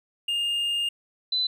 triangle / sine tone pair in turn, 2823 / 4012 Hz, F7 / B7, +18 / +26 cents, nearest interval tritone, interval 608 cents, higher second, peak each -22 dBFS, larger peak neither, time 0.28-0.89 / 1.32-1.47 s, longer first, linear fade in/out 5 ms, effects none

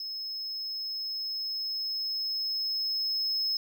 triangle tone with level ramp, 5180 Hz, E8, 31 cents flat, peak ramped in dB -33 to -25 dBFS, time 0-3.57 s, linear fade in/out 2 ms, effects none

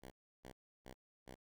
5% pulse tone bursts, 64.3 Hz, C2, 30 cents flat, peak -40 dBFS, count 4, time 0.02-1.356 s, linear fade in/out 20 ms, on 94 ms, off 320 ms, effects none

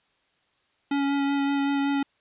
square tone with vibrato, 280 Hz, C#4, 18 cents sharp, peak -23 dBFS, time 0.91-2.03 s, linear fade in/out 5 ms, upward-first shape sine, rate 5.3 Hz, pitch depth 12 cents each way, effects white hiss -68 dBFS RMS until 2.2 s + resampled to 8000 Hz

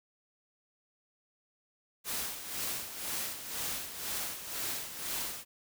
white noise with tremolo, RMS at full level -35 dBFS, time 2.04-5.45 s, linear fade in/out 50 ms, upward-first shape sine, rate 2 Hz, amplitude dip 65%, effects none

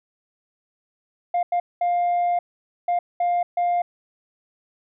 sine tone bursts at uneven times, 703 Hz, F5, 11 cents sharp, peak -16 dBFS, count 6, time 1.34-1.43 / 1.52-1.6 / 1.81-2.39 / 2.88-2.99 / 3.2-3.43 / 3.57-3.82 s, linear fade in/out 5 ms, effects tanh soft clip ceiling -17 dBFS

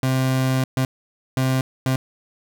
30% pulse tone bursts at uneven times, 130.81 Hz, C3, in tune, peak -15 dBFS, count 4, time 0.03-0.64 / 0.77-0.85 / 1.37-1.61 / 1.86-1.96 s, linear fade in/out 2 ms, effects none

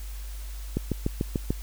click train, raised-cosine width 3 ms, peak -12 dBFS, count 6, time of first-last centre 0.77-1.505 s, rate 6.8 Hz, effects added 50 Hz sine -34 dBFS peak until 1.62 s + white hiss -48 dBFS RMS until 1.62 s

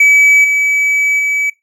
triangle tone with level steps, 2288 Hz, D7, 46 cents flat, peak -3 / -8 / -10 dBFS, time 0-1.5 s, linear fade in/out 5 ms, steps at 0.44 / 1.19 s, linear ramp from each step 5 ms, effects noise-tail reverb RT60 0.2 s tail -21 dB re dry

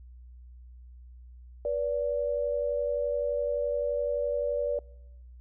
sine tone pair together, 484.9 / 576.6 Hz, B4 / D5, -32 / -32 cents, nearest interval minor third, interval 300 cents, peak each -31 / -28 dBFS, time 1.65-4.79 s, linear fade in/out 2 ms, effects noise-tail reverb RT60 1.0 s tail -26 dB re dry + added 61 Hz sine -46 dBFS peak until 5.4 s

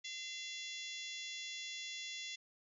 harmonic tone, 685 Hz, F5, 34 cents flat, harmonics 3 / 4 / 5 / 6 / 7 / 8 / 9 / 10, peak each -49 / -51 / -47 / -54 / -55 / -55 / -54 / -54 dBFS, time 0.04-2.36 s, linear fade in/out 10 ms, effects none

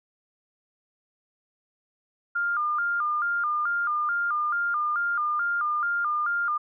sine tone with vibrato, 1300 Hz, E6, 24 cents flat, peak -23 dBFS, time 2.35-6.58 s, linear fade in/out 10 ms, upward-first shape square, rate 2.3 Hz, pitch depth 130 cents each way, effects none

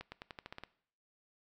accelerating click train, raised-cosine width 0.3 ms, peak -28 dBFS, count 9, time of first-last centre 0.01-0.636 s, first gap 110 ms, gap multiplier 0.9, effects noise-tail reverb RT60 0.6 s tail -19 dB re dry

